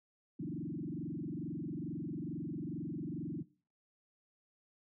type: tone with frequency modulation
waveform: sine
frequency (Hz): 232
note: A#3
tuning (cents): -8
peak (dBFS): -37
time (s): 0.39-3.43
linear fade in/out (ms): 10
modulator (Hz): 22.3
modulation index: 4.2
effects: noise-tail reverb RT60 0.4 s tail -20 dB re dry